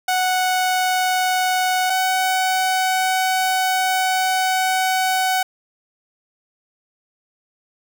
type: tone pair in turn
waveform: sawtooth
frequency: 740 / 749.9 Hz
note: F#5 / F#5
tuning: 0 / +23 cents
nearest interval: unison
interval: 23 cents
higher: second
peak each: -13 dBFS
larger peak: neither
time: 0.08-1.9 / 1.9-5.43 s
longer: second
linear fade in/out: 5 ms
effects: none